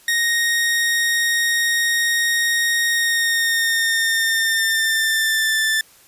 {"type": "tone with pitch glide", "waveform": "sawtooth", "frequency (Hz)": [1864.7, 1766.2], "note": ["A#6", "A6"], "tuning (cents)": [0, 6], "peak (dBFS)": -13, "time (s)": [0.08, 5.81], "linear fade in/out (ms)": 2, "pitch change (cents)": -94, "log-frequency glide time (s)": [2.89, 5.59], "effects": ["white hiss -50 dBFS RMS until 6.07 s", "resampled to 32000 Hz"]}